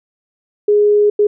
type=tone bursts at uneven times; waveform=sine; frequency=415.3 Hz; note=G#4; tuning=in tune; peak=-8 dBFS; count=2; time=0.68-1.1 / 1.19-1.27 s; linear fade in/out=5 ms; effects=none